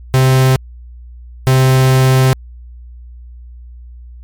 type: tone bursts at uneven times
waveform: 45% pulse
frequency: 130.81 Hz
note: C3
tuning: in tune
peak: -7 dBFS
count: 2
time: 0.14-0.56 / 1.47-2.33 s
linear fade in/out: 0 ms
effects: added 60 Hz sine -31 dBFS peak until 4.23 s + MP3 96 kbps